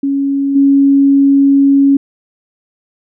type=tone with level steps; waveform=sine; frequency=277.2 Hz; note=C#4; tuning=in tune; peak=-11 / -5 dBFS; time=0.03-1.97 s; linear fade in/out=5 ms; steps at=0.55 s; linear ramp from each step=10 ms; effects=none